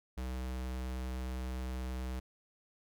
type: tone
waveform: square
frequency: 63.6 Hz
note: C2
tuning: 48 cents flat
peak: -37 dBFS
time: 0.17-2.2 s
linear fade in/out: 10 ms
effects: none

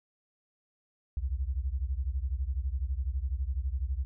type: beating tone pair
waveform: sine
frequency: 61.4 / 73.4 Hz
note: B1 / D2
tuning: -9 / 0 cents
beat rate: 12 Hz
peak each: -31 / -33 dBFS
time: 1.17-4.05 s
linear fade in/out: 0 ms
effects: none

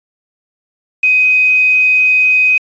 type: tone with quantisation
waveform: sine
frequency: 2512 Hz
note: D#7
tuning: 16 cents sharp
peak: -7 dBFS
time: 1.03-2.58 s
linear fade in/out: 5 ms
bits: 5
effects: resampled to 16000 Hz

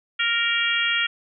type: harmonic tone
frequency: 466.2 Hz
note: A#4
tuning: in tune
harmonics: 3 / 4 / 5 / 6 / 7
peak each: -26 / -26 / -26 / -26 / -26 dBFS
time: 0.19-1.07 s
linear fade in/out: 10 ms
effects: none

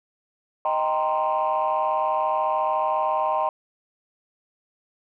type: chord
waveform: sine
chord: C minor seventh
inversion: first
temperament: equal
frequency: 622.3 / 784 / 932.3 / 1046.5 Hz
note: Eb5 / G5 / Bb5 / C6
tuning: 0 / 0 / 0 / 0 cents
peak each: -25 dBFS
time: 0.65-3.49 s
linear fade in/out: 2 ms
effects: tanh soft clip ceiling -14 dBFS

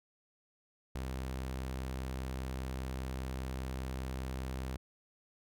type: tone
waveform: sawtooth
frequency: 65 Hz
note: C2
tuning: 11 cents flat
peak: -33 dBFS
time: 0.95-4.77 s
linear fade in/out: 5 ms
effects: none

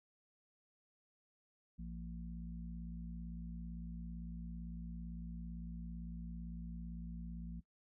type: harmonic tone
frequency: 57.8 Hz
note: A#1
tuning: 14 cents flat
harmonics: 1 / 3 / 4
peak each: -46 / -47 / -53 dBFS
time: 1.78-7.61 s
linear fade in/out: 20 ms
effects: noise-tail reverb RT60 0.1 s tail -21 dB re dry

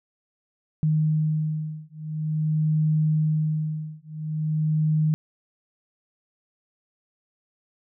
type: beating tone pair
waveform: sine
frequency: 154.7 / 155.17 Hz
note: D#3 / D#3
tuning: -10 / -4 cents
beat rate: 0.47 Hz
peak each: -24 dBFS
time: 0.83-5.14 s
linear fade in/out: 0 ms
effects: none

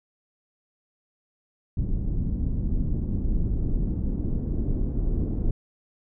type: noise with low-pass filter sweep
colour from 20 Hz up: brown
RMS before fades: -25 dBFS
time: 1.77-5.51 s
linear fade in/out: 5 ms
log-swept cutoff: 220 to 340 Hz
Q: 1.4
effects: none

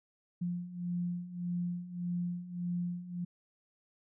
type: beating tone pair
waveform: sine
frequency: 174.61 / 176.31 Hz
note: F3 / F3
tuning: 0 / +17 cents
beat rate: 1.7 Hz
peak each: -39 / -35 dBFS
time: 0.41-3.25 s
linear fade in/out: 10 ms
effects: none

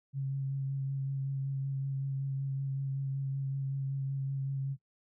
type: tone with vibrato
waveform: sine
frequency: 136.3 Hz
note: C#3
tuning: 29 cents flat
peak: -31 dBFS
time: 0.13-4.77 s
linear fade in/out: 50 ms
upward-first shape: sine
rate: 5.3 Hz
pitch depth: 16 cents each way
effects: noise-tail reverb RT60 0.1 s tail -18 dB re dry

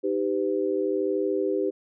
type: chord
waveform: sine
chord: Eb augmented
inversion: none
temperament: equal with one note detuned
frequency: 311.1 / 392 / 505.1 Hz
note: Eb4 / G4 / B4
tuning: 0 / 0 / +39 cents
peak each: -29 / -25 / -29 dBFS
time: 0.03-1.71 s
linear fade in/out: 20 ms
effects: none

